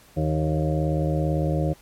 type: harmonic tone with a mistuned harmonic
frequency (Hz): 77.78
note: D#2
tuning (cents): 0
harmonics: 1 / 2 / 4 / 5 / 6 / 7 / 8 / 9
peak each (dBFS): -27 / -23 / -29 / -34 / -37 / -29 / -38 / -35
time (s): 0.16-1.74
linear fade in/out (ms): 20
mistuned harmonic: 8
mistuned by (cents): -31
effects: pink hiss -53 dBFS RMS until 1.81 s + MP3 64 kbps